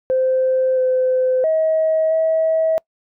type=tone with pitch steps; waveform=sine; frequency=519 / 513 / 636 / 643 Hz; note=C5 / C5 / D#5 / E5; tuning=-14 / -34 / +38 / -43 cents; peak=-13 dBFS; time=0.1-2.78 s; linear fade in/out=0 ms; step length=670 ms; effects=noise-tail reverb RT60 0.1 s tail -26 dB re dry + tanh soft clip ceiling -9 dBFS